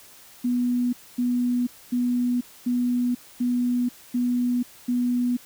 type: tone bursts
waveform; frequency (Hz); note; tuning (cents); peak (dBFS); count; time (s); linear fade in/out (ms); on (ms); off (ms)
sine; 245.1; B3; -13; -20; 7; 0.44-5.37; 10; 490; 250
effects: white hiss -49 dBFS RMS until 5.45 s